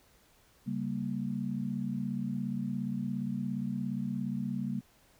sine chord, G diminished, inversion second, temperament equal, 138.59 / 196 / 233.1 Hz, Db3 / G3 / Bb3, 0 / 0 / 0 cents, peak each -38 / -35 / -35 dBFS, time 0.66-4.81 s, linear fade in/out 20 ms, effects pink hiss -64 dBFS RMS until 5.19 s

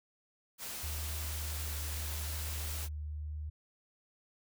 white noise, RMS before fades -42 dBFS, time 0.58-2.89 s, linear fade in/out 50 ms
sine tone with vibrato, 75.8 Hz, D#2, 45 cents flat, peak -37 dBFS, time 0.83-3.5 s, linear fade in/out 10 ms, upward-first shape triangle, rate 0.79 Hz, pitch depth 13 cents each way
effects none

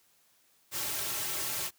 white noise with comb filter, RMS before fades -34 dBFS, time 0.71-1.71 s, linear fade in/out 50 ms, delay 4.1 ms, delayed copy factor -0.9, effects white hiss -67 dBFS RMS until 1.78 s + high-pass 60 Hz 12 dB/octave

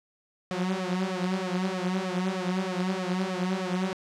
sawtooth tone with flanger, 185 Hz, F#3, in tune, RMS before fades -29 dBFS, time 0.51-3.93 s, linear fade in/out 0 ms, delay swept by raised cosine 1.6 to 6.5 ms, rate 3.2 Hz, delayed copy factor +0.95, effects low-pass 6000 Hz 12 dB/octave

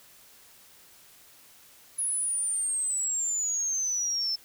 sine exponential sweep, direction down, 10548 to 5274 Hz, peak -26 dBFS, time 1.98-4.36 s, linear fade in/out 10 ms, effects white hiss -55 dBFS RMS until 4.44 s

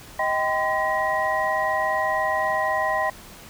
sine tone cluster, 629 / 781 / 1025 / 1901 Hz, D#5 / G5 / C6 / A#6, +19 / -7 / -36 / +33 cents, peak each -26 dBFS, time 0.19-3.1 s, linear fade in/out 5 ms, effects pink hiss -44 dBFS RMS until 3.49 s

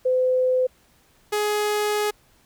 sine / sawtooth tone pair in turn, 510 / 418.9 Hz, C5 / G#4, -44 / +15 cents, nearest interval minor third, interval 341 cents, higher first, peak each -17 dBFS, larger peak neither, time 0.05-0.67 / 1.32-2.11 s, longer second, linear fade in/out 10 ms, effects pink hiss -59 dBFS RMS until 2.45 s

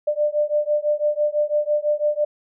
sine beating tone pair, 593 / 599 Hz, D5 / D5, +17 / +34 cents, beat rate 6 Hz, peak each -21 / -21 dBFS, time 0.07-2.25 s, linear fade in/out 10 ms, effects none

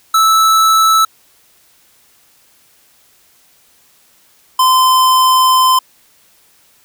square tone pair in turn, 1312 / 1030.3 Hz, E6 / C6, -9 / -27 cents, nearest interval major third, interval 418 cents, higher first, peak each -8 dBFS, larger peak neither, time 0.14-1.05 / 4.59-5.79 s, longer second, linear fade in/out 5 ms, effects white hiss -51 dBFS RMS until 6.84 s

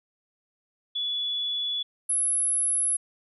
sine tone pair in turn, 3422 / 10943 Hz, A7 / F9, -49 / -36 cents, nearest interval octave + minor sixth, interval 2013 cents, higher second, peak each -26 / -22 dBFS, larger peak second, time 0.95-1.83 / 2.09-2.97 s, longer neither, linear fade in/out 10 ms, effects none

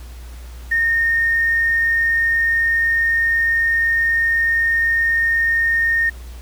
sine tone with quantisation, 1837 Hz, A#6, 26 cents flat, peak -14 dBFS, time 0.71-6.1 s, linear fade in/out 10 ms, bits 7, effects added 60 Hz sine -32 dBFS peak until 6.41 s + pink hiss -45 dBFS RMS until 6.41 s

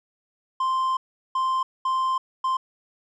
triangle tone bursts at uneven times, 1045 Hz, C6, 2 cents flat, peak -19 dBFS, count 4, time 0.6-0.97 / 1.35-1.63 / 1.85-2.18 / 2.44-2.57 s, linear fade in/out 5 ms, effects resampled to 22050 Hz

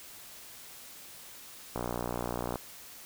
click train, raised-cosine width 1 ms, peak -19 dBFS, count 49, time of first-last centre 1.76-2.557 s, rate 60.2 Hz, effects white hiss -49 dBFS RMS until 3.05 s

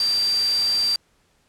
sine tone in noise, 4699 Hz, D8, in tune, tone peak -18 dBFS, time 0-0.96 s, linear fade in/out 2 ms, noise white, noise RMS -32 dBFS, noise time 0-0.96 s, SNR +11 dB, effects pink hiss -63 dBFS RMS until 1.48 s + low-pass 10000 Hz 12 dB/octave

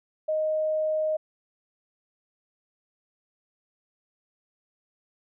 sine tone, 622.3 Hz, D#5, in tune, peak -23 dBFS, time 0.28-1.17 s, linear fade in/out 10 ms, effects none

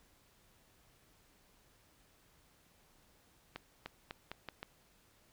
accelerating click train, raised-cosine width 0.3 ms, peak -26 dBFS, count 6, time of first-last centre 3.56-4.63 s, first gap 300 ms, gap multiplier 0.83, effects pink hiss -68 dBFS RMS until 5.32 s

